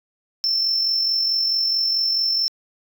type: tone with amplitude modulation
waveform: sine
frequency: 5350 Hz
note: E8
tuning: 25 cents sharp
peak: -14 dBFS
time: 0.44-2.48 s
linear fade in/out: 0 ms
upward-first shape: sine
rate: 44.6 Hz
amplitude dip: 45%
effects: tanh soft clip ceiling -15 dBFS